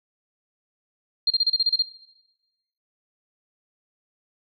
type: tone bursts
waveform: sine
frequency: 4201 Hz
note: C8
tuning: 6 cents sharp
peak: -16 dBFS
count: 9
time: 1.27-1.824 s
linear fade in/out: 5 ms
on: 34 ms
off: 31 ms
effects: noise-tail reverb RT60 1.0 s tail -18 dB re dry